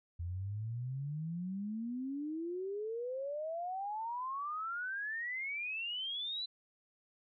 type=exponential sweep; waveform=sine; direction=up; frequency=83.3 to 4048 Hz; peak=-36 dBFS; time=0.19-6.46 s; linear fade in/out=10 ms; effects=MP3 96 kbps